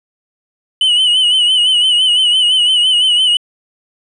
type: tone with vibrato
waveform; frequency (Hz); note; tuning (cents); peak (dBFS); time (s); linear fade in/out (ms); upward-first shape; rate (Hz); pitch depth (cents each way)
triangle; 2978; F#7; +11; -7; 0.81-3.37; 2; sine; 5.9; 64
effects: resampled to 24000 Hz